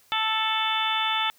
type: harmonic tone with a mistuned harmonic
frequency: 440 Hz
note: A4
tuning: in tune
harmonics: 2 / 3 / 4 / 5 / 6 / 7 / 8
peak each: -28 / -29 / -34 / -33 / -33 / -32 / -28 dBFS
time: 0.12-1.3 s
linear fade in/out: 0 ms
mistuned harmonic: 7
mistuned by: -29 cents
effects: white hiss -59 dBFS RMS until 1.38 s